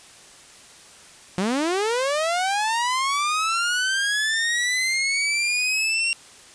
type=linear sweep; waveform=sawtooth; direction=up; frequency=174.61 to 2758 Hz; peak=-17 dBFS; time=1.38-6.13 s; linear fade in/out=0 ms; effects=white hiss -47 dBFS RMS until 6.54 s + resampled to 22050 Hz